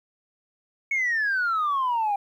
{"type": "exponential sweep", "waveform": "sine", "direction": "down", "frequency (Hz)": [2224, 792], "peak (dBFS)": -20, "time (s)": [0.91, 2.16], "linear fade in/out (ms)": 5, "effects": ["tanh soft clip ceiling -19 dBFS", "10-bit"]}